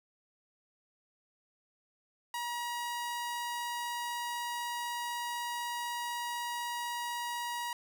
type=tone; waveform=sawtooth; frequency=956 Hz; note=A#5; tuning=43 cents sharp; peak=-31 dBFS; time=2.34-7.73 s; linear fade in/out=2 ms; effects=none